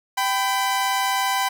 sawtooth tone pair together, 780 / 1001.6 Hz, G5 / B5, -9 / +24 cents, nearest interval major third, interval 433 cents, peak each -19 dBFS, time 0.17-1.49 s, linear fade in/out 10 ms, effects none

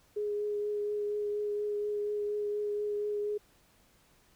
sine tone with vibrato, 415.5 Hz, G#4, 1 cent sharp, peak -30 dBFS, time 0.16-3.38 s, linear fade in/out 10 ms, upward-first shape triangle, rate 4.2 Hz, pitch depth 14 cents each way, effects pink hiss -65 dBFS RMS until 4.35 s

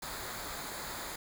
pink noise with comb filter, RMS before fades -41 dBFS, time 0.02-1.16 s, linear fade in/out 5 ms, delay 0.35 ms, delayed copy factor -0.6, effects none

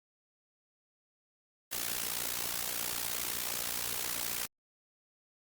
white noise with amplitude modulation, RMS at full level -32 dBFS, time 1.71-4.47 s, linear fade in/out 20 ms, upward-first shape sine, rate 59.2 Hz, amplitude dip 80%, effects Opus 48 kbps

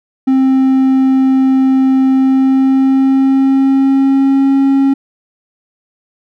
triangle tone with pitch glide, 264.2 to 272.7 Hz, C4 to C#4, +17 to -28 cents, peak -5 dBFS, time 0.27-4.94 s, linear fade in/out 10 ms, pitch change +55 cents, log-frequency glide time 2.11-4.57 s, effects none

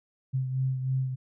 sine beating tone pair, 130.81 / 134.01 Hz, C3 / C3, 0 / +42 cents, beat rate 3.2 Hz, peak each -26 / -35 dBFS, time 0.33-1.16 s, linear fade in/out 20 ms, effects none

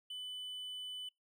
triangle tone, 3000 Hz, F#7, 23 cents sharp, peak -40 dBFS, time 0.1-1.09 s, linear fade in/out 5 ms, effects noise-tail reverb RT60 0.2 s tail -26 dB re dry

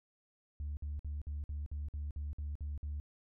sine tone bursts, 73.42 Hz, D2, in tune, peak -35 dBFS, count 11, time 0.6-3 s, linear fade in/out 0 ms, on 170 ms, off 53 ms, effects tanh soft clip ceiling -34 dBFS

